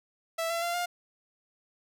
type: tone with pitch steps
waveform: sawtooth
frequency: 659.3 / 674.3 / 689.7 / 705.4 Hz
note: E5 / E5 / F5 / F5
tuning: 0 / +39 / -22 / +17 cents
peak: -25 dBFS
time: 0.38-0.86 s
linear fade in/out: 10 ms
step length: 120 ms
effects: none